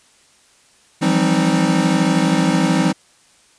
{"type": "tone cluster", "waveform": "square", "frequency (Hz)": [165.5, 178.4, 197.3, 260.8, 311], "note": ["E3", "F3", "G3", "C4", "D#4"], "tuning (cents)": [7, 37, 11, -5, -1], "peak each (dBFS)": -21, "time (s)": [1.01, 2.93], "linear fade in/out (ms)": 20, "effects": ["white hiss -53 dBFS RMS until 3.58 s", "resampled to 22050 Hz"]}